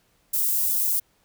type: high-pass noise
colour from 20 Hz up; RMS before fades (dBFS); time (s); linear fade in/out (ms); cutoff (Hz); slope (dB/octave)
white; -23; 0.33-1; 10; 12000; 12
effects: pink hiss -65 dBFS RMS until 1.24 s